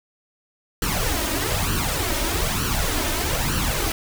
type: noise with flanger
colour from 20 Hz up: pink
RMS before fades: -23 dBFS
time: 0.82-3.92 s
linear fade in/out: 2 ms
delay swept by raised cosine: 0.68 to 3.28 ms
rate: 1.1 Hz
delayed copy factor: +0.7
effects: none